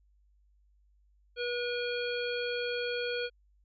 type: harmonic tone with a mistuned harmonic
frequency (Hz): 484.4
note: B4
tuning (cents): -34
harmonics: 1 / 3 / 5 / 7 / 9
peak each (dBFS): -33 / -38 / -40 / -41 / -43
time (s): 1.36-3.3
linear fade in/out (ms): 50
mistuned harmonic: 7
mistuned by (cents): -60
effects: added 50 Hz sine -63 dBFS peak until 3.64 s